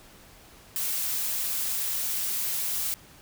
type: noise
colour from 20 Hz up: blue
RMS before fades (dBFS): -29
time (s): 0.76-2.94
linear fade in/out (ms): 0
effects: pink hiss -52 dBFS RMS until 3.21 s